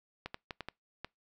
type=clicks; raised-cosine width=0.3 ms; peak=-23 dBFS; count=6; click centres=0.26 / 0.344 / 0.508 / 0.607 / 0.686 / 1.046 s; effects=noise-tail reverb RT60 0.2 s tail -26 dB re dry